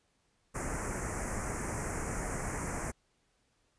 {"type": "band-stop noise", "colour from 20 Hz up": "pink", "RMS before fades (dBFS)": -36, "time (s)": [0.54, 2.92], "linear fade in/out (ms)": 20, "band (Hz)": [2200, 6200], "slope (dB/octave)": 48, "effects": ["pink hiss -74 dBFS RMS until 3.78 s", "resampled to 22050 Hz"]}